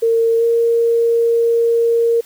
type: tone with pitch glide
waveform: sine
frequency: 457.5 to 464.4 Hz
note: A#4 to A#4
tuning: -32 to -7 cents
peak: -11 dBFS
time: 0.02-2.21 s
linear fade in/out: 10 ms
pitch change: +25 cents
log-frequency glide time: 0.38-0.43 s
effects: white hiss -45 dBFS RMS until 2.25 s